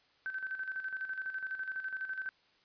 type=tone with tremolo; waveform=sine; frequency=1539 Hz; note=G6; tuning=32 cents flat; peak=-34 dBFS; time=0.26-2.29 s; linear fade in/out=0 ms; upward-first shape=square; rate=12 Hz; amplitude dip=60%; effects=white hiss -68 dBFS RMS until 2.64 s + resampled to 11025 Hz